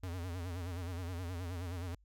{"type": "tone with vibrato", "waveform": "square", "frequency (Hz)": 88.4, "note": "F2", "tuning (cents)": 22, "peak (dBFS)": -39, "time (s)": [0.03, 1.95], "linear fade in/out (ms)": 5, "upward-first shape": "sine", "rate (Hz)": 9.5, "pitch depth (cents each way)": 100, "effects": ["added 50 Hz sine -63 dBFS peak until 2.04 s"]}